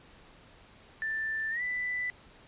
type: tone with pitch glide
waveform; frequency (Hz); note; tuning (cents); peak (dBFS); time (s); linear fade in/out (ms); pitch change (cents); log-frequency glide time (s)
sine; 1770 to 1986.8; A6 to B6; +10 to +10; -30; 1.02-2.1; 0; +200; 1.5-1.62
effects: pink hiss -56 dBFS RMS until 2.47 s + resampled to 8000 Hz